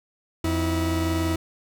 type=tone pair together; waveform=40% pulse; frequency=86.13 / 323.7 Hz; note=F2 / E4; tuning=-23 / -31 cents; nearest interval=octave + major seventh; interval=2292 cents; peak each=-24 dBFS; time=0.44-1.36 s; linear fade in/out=5 ms; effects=none